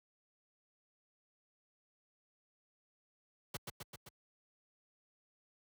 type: noise with echo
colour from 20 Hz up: pink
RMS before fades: -41 dBFS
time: 3.54-3.57 s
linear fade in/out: 5 ms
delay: 130 ms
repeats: 4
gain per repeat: -3 dB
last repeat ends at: 4.09 s
effects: high-pass 60 Hz 12 dB/octave